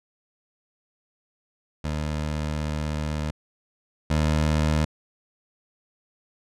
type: tone pair in turn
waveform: 20% pulse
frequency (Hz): 76.1 / 76.98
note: D#2 / D#2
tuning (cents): -38 / -18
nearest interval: unison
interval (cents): 20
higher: second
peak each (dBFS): -21 / -15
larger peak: second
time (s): 1.84-3.31 / 4.1-4.85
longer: first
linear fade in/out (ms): 5
effects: low-pass 8000 Hz 12 dB/octave